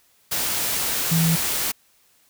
sine tone in noise, 164.4 Hz, E3, 4 cents flat, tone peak -17 dBFS, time 1.11-1.36 s, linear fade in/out 10 ms, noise white, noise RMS -24 dBFS, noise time 0.31-1.72 s, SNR +4 dB, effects white hiss -60 dBFS RMS until 2.29 s

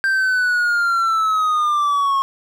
triangle linear sweep, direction down, 1577 to 1082 Hz, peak -13 dBFS, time 0.04-2.22 s, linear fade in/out 0 ms, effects none

